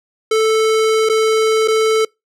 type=tone with dropouts; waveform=square; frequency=439.7 Hz; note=A4; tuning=1 cent flat; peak=-12 dBFS; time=0.31-2.05 s; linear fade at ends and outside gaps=5 ms; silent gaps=1.09-1.096 / 1.677-1.682 s; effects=noise-tail reverb RT60 0.2 s tail -26 dB re dry + low-pass 9000 Hz 12 dB/octave